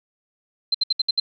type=tone bursts; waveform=sine; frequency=4111 Hz; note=C8; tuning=31 cents flat; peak=-16 dBFS; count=6; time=0.72-1.2 s; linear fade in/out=5 ms; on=25 ms; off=66 ms; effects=none